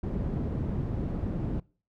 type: low-pass noise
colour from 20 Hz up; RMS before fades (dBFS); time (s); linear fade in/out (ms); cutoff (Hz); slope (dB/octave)
white; -31; 0.03-1.6; 5; 200; 12
effects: noise-tail reverb RT60 0.4 s tail -24 dB re dry